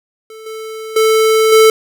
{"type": "tone with level steps", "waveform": "square", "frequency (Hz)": 440, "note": "A4", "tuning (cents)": 0, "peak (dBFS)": [-32, -25, -9, -5], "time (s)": [0.3, 1.7], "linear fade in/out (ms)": 2, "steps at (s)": [0.46, 0.96, 1.52], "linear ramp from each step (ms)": 5, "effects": []}